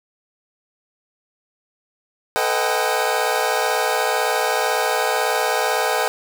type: tone cluster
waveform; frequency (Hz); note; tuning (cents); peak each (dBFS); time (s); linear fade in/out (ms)
25% pulse; 442.1 / 504 / 626 / 749 / 805; A4 / B4 / D#5 / F#5 / G5; +8 / +35 / +10 / +21 / +46; -21; 2.36-6.08; 0
effects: none